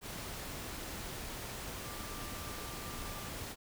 sine tone in noise, 1183 Hz, D6, 12 cents sharp, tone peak -51 dBFS, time 1.81-3.33 s, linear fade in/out 50 ms, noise pink, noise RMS -43 dBFS, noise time 0.01-3.56 s, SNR -11 dB, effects none

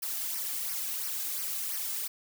blue noise with flanger, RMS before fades -34 dBFS, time 0.02-2.08 s, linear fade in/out 10 ms, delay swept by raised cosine 0.26 to 2.16 ms, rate 2.9 Hz, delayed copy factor -0.75, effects none

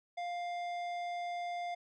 sine tone with tanh clipping, 701 Hz, F5, 6 cents sharp, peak -38 dBFS, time 0.17-1.75 s, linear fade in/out 10 ms, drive 13 dB, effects none

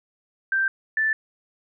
sine tone pair in turn, 1568 / 1760 Hz, G6 / A6, 0 / 0 cents, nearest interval major second, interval 200 cents, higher second, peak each -19 / -19 dBFS, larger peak neither, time 0.52-0.68 / 0.97-1.13 s, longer neither, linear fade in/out 2 ms, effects none

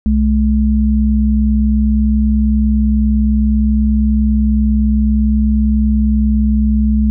sine tone pair together, 63.9 / 214.2 Hz, C2 / A3, -40 / -46 cents, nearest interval octave + major sixth, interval 2094 cents, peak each -12 dBFS, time 0.06-7.1 s, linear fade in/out 0 ms, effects none

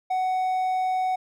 triangle tone, 745 Hz, F#5, 12 cents sharp, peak -20 dBFS, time 0.1-1.16 s, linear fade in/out 10 ms, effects none

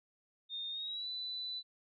sine tone with pitch glide, 3656 to 3987 Hz, A#7 to B7, -34 to +16 cents, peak -38 dBFS, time 0.49-1.63 s, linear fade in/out 50 ms, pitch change +150 cents, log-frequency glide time 0.7-1.08 s, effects none

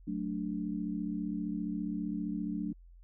sine chord, D major, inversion first, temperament equal, 185 / 220 / 293.7 Hz, F#3 / A3 / D4, 0 / 0 / 0 cents, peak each -37 / -37 / -37 dBFS, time 0.07-2.73 s, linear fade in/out 10 ms, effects added 43 Hz sine -52 dBFS peak until 3.03 s

